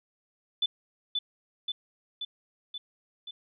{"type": "tone with echo", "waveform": "sine", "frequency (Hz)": 3497, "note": "A7", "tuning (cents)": -11, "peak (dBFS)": -23, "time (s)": [0.62, 0.66], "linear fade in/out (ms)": 5, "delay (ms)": 530, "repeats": 5, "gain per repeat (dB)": -3, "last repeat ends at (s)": 3.31, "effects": []}